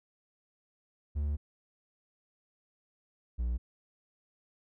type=tone pair in turn; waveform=triangle; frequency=73.42 / 59.48 Hz; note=D2 / A#1; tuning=0 / +36 cents; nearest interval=major third; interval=364 cents; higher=first; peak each=-27 dBFS; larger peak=neither; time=1.15-1.37 / 3.38-3.58 s; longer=first; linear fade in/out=20 ms; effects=none